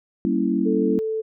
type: chord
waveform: sine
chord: G diminished seventh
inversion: none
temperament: equal with one note detuned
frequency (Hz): 194.76 / 233.1 / 277.2 / 329.6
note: G3 / Bb3 / Db4 / Fb4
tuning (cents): -11 / 0 / 0 / 0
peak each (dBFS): -24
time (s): 0.25-0.99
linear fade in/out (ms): 0
type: tone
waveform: sine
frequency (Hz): 440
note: A4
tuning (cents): 0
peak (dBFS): -22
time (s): 0.65-1.22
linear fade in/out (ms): 20
effects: none